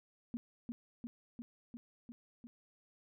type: tone with echo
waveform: sine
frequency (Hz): 237.2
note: A#3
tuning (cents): +30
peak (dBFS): -36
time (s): 0.34-0.37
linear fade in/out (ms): 0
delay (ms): 350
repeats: 6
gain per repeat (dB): -2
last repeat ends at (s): 2.47
effects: none